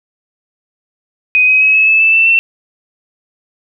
sine tone with pitch steps, 2504 / 2530 / 2557 / 2583 / 2610 / 2638 / 2665 / 2693 Hz, D#7 / D#7 / D#7 / E7 / E7 / E7 / E7 / E7, +10 / +28 / +47 / -36 / -18 / +1 / +18 / +36 cents, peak -6 dBFS, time 1.35-2.39 s, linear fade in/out 0 ms, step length 130 ms, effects none

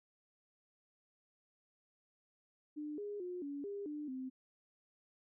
sine tone with pitch steps, 299.5 / 411.5 / 358.9 / 284.2 / 403.2 / 297.9 / 259.7 Hz, D4 / G#4 / F4 / C#4 / G4 / D4 / C4, +34 / -16 / +47 / +43 / +49 / +25 / -13 cents, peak -40 dBFS, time 2.76-4.3 s, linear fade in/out 20 ms, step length 220 ms, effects none

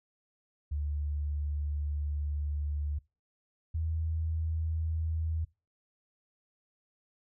sine tone pair in turn, 73.42 / 80.38 Hz, D2 / E2, 0 / -43 cents, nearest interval major second, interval 157 cents, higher second, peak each -30 / -29 dBFS, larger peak second, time 0.71-2.99 / 3.74-5.45 s, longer first, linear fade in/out 10 ms, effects noise-tail reverb RT60 0.3 s tail -24 dB re dry

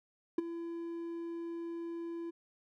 triangle tone with ADSR envelope, 336.8 Hz, E4, 37 cents sharp, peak -22 dBFS, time 0.38-2.31 s, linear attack 5 ms, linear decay 16 ms, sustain -14 dB, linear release 16 ms, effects none

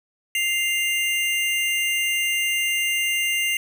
square tone pair together, 2093 / 2794 Hz, C7 / F7, 0 / 0 cents, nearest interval perfect fourth, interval 500 cents, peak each -24 dBFS, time 0.35-3.57 s, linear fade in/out 2 ms, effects none

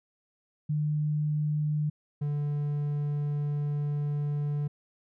sine / triangle tone pair in turn, 150.5 / 146.22 Hz, D3 / D3, +43 / -7 cents, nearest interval unison, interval 50 cents, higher first, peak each -25 dBFS, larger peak neither, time 0.69-1.9 / 2.21-4.68 s, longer second, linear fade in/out 10 ms, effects none

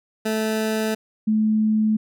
20% pulse / sine tone pair in turn, 218.6 / 216.3 Hz, A3 / A3, -11 / -29 cents, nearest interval unison, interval 18 cents, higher first, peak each -16 dBFS, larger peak neither, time 0.25-0.95 / 1.27-1.97 s, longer neither, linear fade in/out 10 ms, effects none

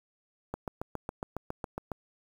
click train, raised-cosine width 1 ms, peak -20 dBFS, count 11, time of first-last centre 0.54-1.917 s, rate 7.26 Hz, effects 8-bit

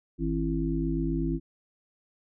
harmonic tone with a mistuned harmonic, 53.1 Hz, G#1, 39 cents sharp, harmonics 1 / 3 / 5 / 6, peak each -31 / -31 / -31 / -31 dBFS, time 0.18-1.4 s, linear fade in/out 50 ms, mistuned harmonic 6, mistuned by +81 cents, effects none

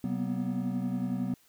triangle tone cluster, 128.8 / 189.1 / 239 / 250 Hz, C3 / F#3 / A#3 / B3, -27 / +38 / +43 / +21 cents, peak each -36 / -31 / -33 / -32 dBFS, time 0.04-1.34 s, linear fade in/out 2 ms, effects white hiss -64 dBFS RMS until 1.48 s

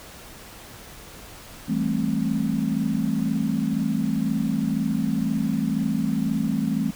sine chord, A minor seventh, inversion second, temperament just, 165 / 198 / 220 / 264 Hz, E3 / G3 / A3 / C4, +2 / +18 / 0 / +16 cents, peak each -28 / -27 / -25 / -27 dBFS, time 1.68-6.91 s, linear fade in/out 10 ms, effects pink hiss -43 dBFS RMS until 6.95 s

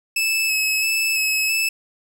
sawtooth tone with vibrato, 2599 Hz, E7, 25 cents flat, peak -15 dBFS, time 0.16-1.69 s, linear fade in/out 5 ms, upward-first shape square, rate 1.5 Hz, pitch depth 16 cents each way, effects none

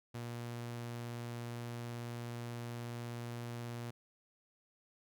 sawtooth tone, 118.9 Hz, A#2, 35 cents sharp, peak -37 dBFS, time 0.14-3.91 s, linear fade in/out 10 ms, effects none

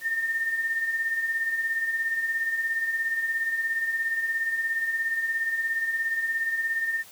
sine beating tone pair, 1800 / 1817 Hz, A6 / A#6, +39 / -45 cents, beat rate 17 Hz, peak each -34 / -25 dBFS, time 0.01-7.04 s, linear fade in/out 50 ms, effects white hiss -49 dBFS RMS until 7.11 s

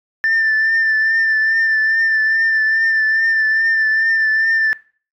sine tone with vibrato, 1779 Hz, A6, 19 cents sharp, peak -11 dBFS, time 0.24-4.73 s, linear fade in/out 0 ms, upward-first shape triangle, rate 2.4 Hz, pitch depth 31 cents each way, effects noise-tail reverb RT60 0.4 s tail -20 dB re dry + tanh soft clip ceiling -10 dBFS

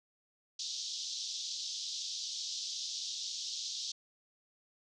white band-pass noise, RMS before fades -40 dBFS, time 0.59-3.92 s, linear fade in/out 5 ms, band 3400 to 6200 Hz, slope 48 dB/octave, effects none

